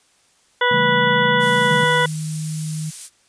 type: harmonic tone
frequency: 491 Hz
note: B4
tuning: 10 cents flat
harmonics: 1 / 2 / 3 / 4 / 6 / 7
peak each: -20 / -19 / -20 / -21 / -29 / -25 dBFS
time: 0.61-2.06 s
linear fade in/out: 5 ms
type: chord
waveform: sine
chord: A dominant seventh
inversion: first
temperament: just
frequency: 137.5 / 165 / 198 / 220 Hz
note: C#3 / E3 / G3 / A3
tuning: -14 / +2 / +18 / 0 cents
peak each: -27 dBFS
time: 0.71-1.84 s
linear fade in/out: 5 ms
type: noise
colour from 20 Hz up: violet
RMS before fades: -27 dBFS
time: 1.39-3.1 s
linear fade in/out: 50 ms
type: tone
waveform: sine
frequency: 155.56 Hz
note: D#3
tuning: in tune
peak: -23 dBFS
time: 1.67-2.91 s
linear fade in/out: 20 ms
effects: white hiss -58 dBFS RMS until 3.28 s + resampled to 22050 Hz